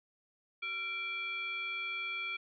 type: tone with frequency modulation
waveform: sine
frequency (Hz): 2349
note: D7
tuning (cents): 0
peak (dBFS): -35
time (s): 0.62-2.37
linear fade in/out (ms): 10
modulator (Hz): 984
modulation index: 0.72
effects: none